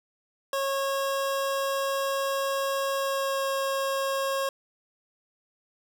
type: tone with pitch glide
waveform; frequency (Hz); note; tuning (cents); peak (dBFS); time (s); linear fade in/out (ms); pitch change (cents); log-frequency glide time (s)
25% pulse; 547 to 543.5; C#5 to C#5; -23 to -34; -22; 0.53-4.49; 2; -11; 2.95-3.44
effects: none